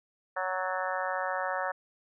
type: harmonic tone with a mistuned harmonic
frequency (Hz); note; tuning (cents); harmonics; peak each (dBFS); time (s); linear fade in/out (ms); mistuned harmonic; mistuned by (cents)
185.7; F#3; +7; 3 / 4 / 5 / 6 / 7 / 8 / 9 / 10; -35 / -36 / -37 / -38 / -38 / -39 / -40 / -40; 0.36-1.72; 10; 10; -65
effects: none